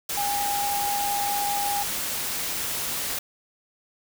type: tone in noise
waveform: sine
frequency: 813 Hz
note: G#5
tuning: 37 cents flat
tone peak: -25 dBFS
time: 0.17-1.83 s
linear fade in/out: 5 ms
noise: white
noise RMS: -29 dBFS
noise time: 0.09-3.19 s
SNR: +1 dB
effects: none